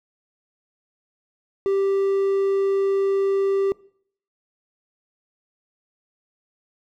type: tone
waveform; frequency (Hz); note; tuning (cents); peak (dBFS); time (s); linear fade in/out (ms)
triangle; 392; G4; 0; -16; 1.66-3.72; 0
effects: noise-tail reverb RT60 0.6 s tail -22 dB re dry